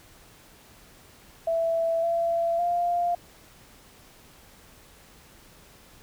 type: tone with pitch steps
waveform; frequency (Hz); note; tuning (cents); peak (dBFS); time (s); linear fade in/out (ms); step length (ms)
sine; 662 / 675 / 698; E5 / E5 / F5; +7 / +41 / -1; -22; 1.47-3.15; 5; 560
effects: pink hiss -53 dBFS RMS until 6.02 s